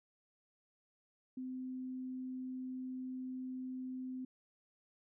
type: tone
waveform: sine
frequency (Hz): 256.9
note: C4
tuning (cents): -32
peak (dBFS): -40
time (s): 1.37-4.25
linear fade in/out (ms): 5
effects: none